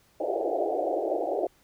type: band-pass noise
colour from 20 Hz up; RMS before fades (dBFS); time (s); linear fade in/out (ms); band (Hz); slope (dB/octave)
white; -28; 0.2-1.47; 5; 310 to 760; 96
effects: pink hiss -63 dBFS RMS until 1.63 s